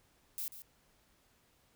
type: noise with echo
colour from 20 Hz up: violet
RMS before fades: -39 dBFS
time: 0.38-0.48 s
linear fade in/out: 0 ms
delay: 140 ms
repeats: 1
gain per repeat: -11 dB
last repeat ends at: 0.62 s
effects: pink hiss -70 dBFS RMS until 1.75 s